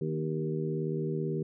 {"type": "harmonic tone with a mistuned harmonic", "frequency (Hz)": 78, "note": "D#2", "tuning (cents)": 5, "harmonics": [2, 3, 4, 5, 6], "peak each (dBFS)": [-32, -39, -40, -34, -40], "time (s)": [0.01, 1.43], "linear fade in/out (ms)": 5, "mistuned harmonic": 3, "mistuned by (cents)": 25, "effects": []}